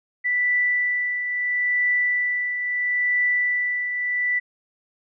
sine tone with tremolo, 1974 Hz, B6, 1 cent flat, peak -17 dBFS, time 0.24-4.4 s, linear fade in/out 20 ms, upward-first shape triangle, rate 0.75 Hz, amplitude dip 55%, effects none

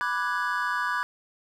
triangle chord, G# half-diminished seventh, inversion first, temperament equal, 987.8 / 1174.7 / 1480 / 1661.2 Hz, B5 / D6 / F#6 / G#6, 0 / 0 / 0 / 0 cents, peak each -29 dBFS, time 0.01-1.03 s, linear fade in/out 0 ms, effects none

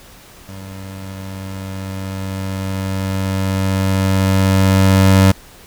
25% pulse tone with level ramp, 95.8 Hz, G2, 39 cents flat, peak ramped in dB -27 to -3 dBFS, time 0.48-5.32 s, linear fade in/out 10 ms, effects pink hiss -42 dBFS RMS until 5.66 s

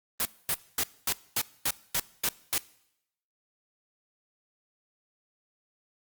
white noise bursts, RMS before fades -27 dBFS, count 9, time 0.2-2.579 s, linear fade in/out 0 ms, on 51 ms, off 240 ms, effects noise-tail reverb RT60 0.8 s tail -21 dB re dry + Opus 32 kbps

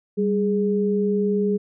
sine tone pair together, 196.96 / 415.3 Hz, G3 / G#4, +8 / 0 cents, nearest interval octave + minor second, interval 1292 cents, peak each -21 dBFS, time 0.17-1.58 s, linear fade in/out 20 ms, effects none

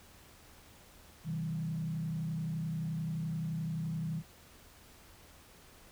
sine tone with frequency modulation, 160.5 Hz, E3, 46 cents flat, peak -33 dBFS, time 1.24-4.23 s, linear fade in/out 50 ms, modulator 31.6 Hz, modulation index 0.76, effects added 79 Hz sine -65 dBFS peak until 5.91 s + pink hiss -58 dBFS RMS until 5.91 s

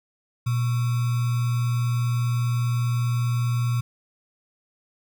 sine tone with sample-and-hold, 120 Hz, B2, 49 cents flat, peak -20 dBFS, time 0.46-3.81 s, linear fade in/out 10 ms, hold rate 1225 Hz, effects none

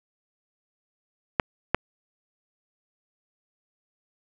clicks, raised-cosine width 0.5 ms, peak -4 dBFS, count 2, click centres 1.398 / 1.746 s, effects none

